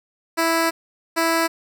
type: tone pair in turn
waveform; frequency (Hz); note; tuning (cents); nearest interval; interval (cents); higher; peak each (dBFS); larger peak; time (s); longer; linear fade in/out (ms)
10% pulse; 329.6 / 329.6; E4 / E4; 0 / 0; unison; 0; neither; -9; neither; 0.37-0.71 / 1.16-1.48; first; 20
effects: none